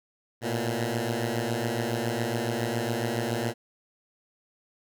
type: beating tone pair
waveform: 10% pulse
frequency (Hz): 113 / 120.2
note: A2 / B2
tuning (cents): +47 / -46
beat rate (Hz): 7.2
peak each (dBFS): -22 / -21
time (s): 0.41-3.54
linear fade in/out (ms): 50
effects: none